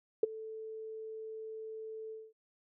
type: tone with ADSR envelope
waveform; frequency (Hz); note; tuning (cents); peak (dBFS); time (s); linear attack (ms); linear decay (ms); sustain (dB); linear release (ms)
sine; 440; A4; 0; -20; 0.23-2.33; 4; 17; -21; 220
effects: none